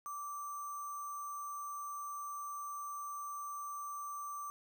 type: tone with sample-and-hold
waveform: sine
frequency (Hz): 1165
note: D6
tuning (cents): -14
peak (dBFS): -40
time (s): 0.06-4.5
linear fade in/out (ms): 0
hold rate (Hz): 7350
effects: none